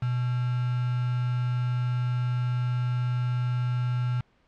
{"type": "tone with quantisation", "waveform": "sine", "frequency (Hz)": 123.47, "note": "B2", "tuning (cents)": 0, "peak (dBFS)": -24, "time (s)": [0.02, 4.21], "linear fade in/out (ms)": 5, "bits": 6, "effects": ["pink hiss -65 dBFS RMS until 4.47 s", "low-pass 3000 Hz 12 dB/octave"]}